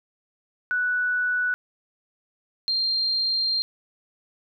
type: tone pair in turn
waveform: sine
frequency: 1480 / 4186 Hz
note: F#6 / C8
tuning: 0 / 0 cents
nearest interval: octave + tritone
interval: 1800 cents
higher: second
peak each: -21 dBFS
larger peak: neither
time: 0.71-1.54 / 2.68-3.62 s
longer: second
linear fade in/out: 0 ms
effects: none